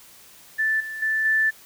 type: tone with level steps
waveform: sine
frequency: 1760 Hz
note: A6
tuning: in tune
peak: -19 / -30 / -20 / -17 dBFS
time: 0.58-1.51 s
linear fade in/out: 20 ms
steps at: 0.8 / 1.02 / 1.25 s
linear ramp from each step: 5 ms
effects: white hiss -49 dBFS RMS until 1.65 s